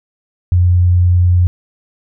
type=tone; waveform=sine; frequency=89 Hz; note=F2; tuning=33 cents sharp; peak=-7 dBFS; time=0.52-1.47 s; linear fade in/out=0 ms; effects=none